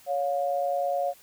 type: tone pair together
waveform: sine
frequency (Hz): 559.2 / 709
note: C#5 / F5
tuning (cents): +15 / +26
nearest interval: major third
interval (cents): 411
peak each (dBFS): -27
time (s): 0.06-1.14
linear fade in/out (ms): 50
effects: white hiss -55 dBFS RMS until 1.22 s